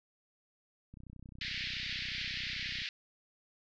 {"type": "click train", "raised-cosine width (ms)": 5, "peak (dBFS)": -38, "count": 60, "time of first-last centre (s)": [0.94, 2.819], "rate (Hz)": 31.4}
{"type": "band-pass noise", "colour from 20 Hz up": "pink", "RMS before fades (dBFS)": -39, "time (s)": [1.41, 2.89], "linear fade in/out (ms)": 2, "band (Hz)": [1800, 4800], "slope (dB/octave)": 48}
{"effects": []}